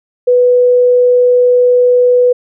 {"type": "tone", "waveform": "sine", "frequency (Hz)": 493.9, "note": "B4", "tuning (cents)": 0, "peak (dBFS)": -5, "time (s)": [0.27, 2.33], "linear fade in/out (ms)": 10, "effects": []}